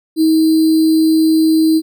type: tone with sample-and-hold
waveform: sine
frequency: 318.3 Hz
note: D#4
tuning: 39 cents sharp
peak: -8 dBFS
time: 0.16-1.82 s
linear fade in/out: 50 ms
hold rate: 4410 Hz
effects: none